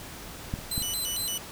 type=clicks; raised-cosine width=5 ms; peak=-17 / -27 / -19 / -26 dBFS; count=4; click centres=0.539 / 0.589 / 0.779 / 0.818 s
type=tone with vibrato; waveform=15% pulse; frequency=3470 Hz; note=A7; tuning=25 cents flat; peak=-22 dBFS; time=0.71-1.38 s; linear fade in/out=5 ms; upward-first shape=square; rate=4.4 Hz; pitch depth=270 cents each way
effects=pink hiss -42 dBFS RMS until 1.51 s